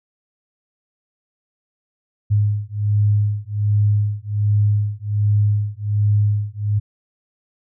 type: beating tone pair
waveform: sine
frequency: 103.3 / 104.6 Hz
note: G#2 / G#2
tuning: -9 / +13 cents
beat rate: 1.3 Hz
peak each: -18 dBFS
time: 2.3-6.8 s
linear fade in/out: 20 ms
effects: none